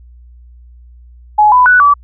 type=tone with pitch steps; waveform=sine; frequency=844 / 998 / 1482 / 1151 Hz; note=G#5 / B5 / F#6 / D6; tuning=+28 / +18 / +2 / -35 cents; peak=-4 dBFS; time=1.38-1.94 s; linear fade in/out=10 ms; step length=140 ms; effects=added 60 Hz sine -36 dBFS peak until 2.03 s